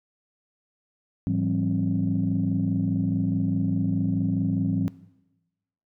sine tone cluster, 107 / 168 / 192.8 / 267.4 Hz, A2 / E3 / G3 / C4, -48 / +33 / -28 / +38 cents, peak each -27 dBFS, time 1.27-4.88 s, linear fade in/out 0 ms, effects noise-tail reverb RT60 1.0 s tail -19 dB re dry + tanh soft clip ceiling -14 dBFS

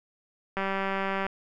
click train, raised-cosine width 0.5 ms, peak -15 dBFS, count 136, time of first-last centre 0.57-1.266 s, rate 194 Hz, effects none

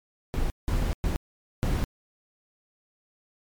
brown noise bursts at uneven times, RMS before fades -25 dBFS, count 4, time 0.34-0.5 / 0.68-0.93 / 1.04-1.16 / 1.63-1.84 s, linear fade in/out 0 ms, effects MP3 96 kbps

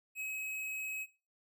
square tone, 2554 Hz, D#7, 45 cents sharp, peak -38 dBFS, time 0.15-1.07 s, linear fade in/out 50 ms, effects noise-tail reverb RT60 0.3 s tail -17 dB re dry

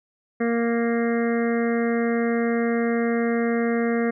harmonic tone, 233.1 Hz, A#3, in tune, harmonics 1 / 2 / 3 / 5 / 6 / 7 / 8 / 9, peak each -22 / -24 / -32 / -37 / -38 / -37 / -35 / -37 dBFS, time 0.4-4.11 s, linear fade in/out 10 ms, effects none

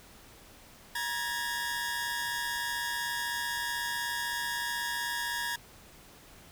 sawtooth tone cluster, 950 / 1661 / 1804 Hz, A#5 / G#6 / A6, +33 / 0 / +43 cents, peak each -33 / -31 / -34 dBFS, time 0.95-5.56 s, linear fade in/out 5 ms, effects pink hiss -54 dBFS RMS until 6.51 s

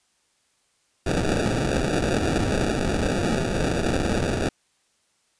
violet noise with sample-and-hold, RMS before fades -23 dBFS, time 1.06-4.49 s, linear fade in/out 5 ms, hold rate 1050 Hz, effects white hiss -67 dBFS RMS until 5.39 s + resampled to 22050 Hz

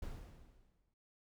brown noise with exponential decay, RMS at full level -42 dBFS, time 0.02-0.94 s, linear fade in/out 5 ms, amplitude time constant 200 ms, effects none

